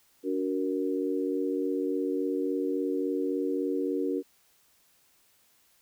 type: chord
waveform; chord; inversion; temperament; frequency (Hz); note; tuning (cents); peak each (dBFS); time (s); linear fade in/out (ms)
sine; D augmented; none; equal with one note detuned; 286.5 / 370 / 466.2; D4 / F#4 / A#4; -43 / 0 / 0; -30 / -31 / -32; 0.23-4.23; 50
effects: white hiss -65 dBFS RMS until 5.81 s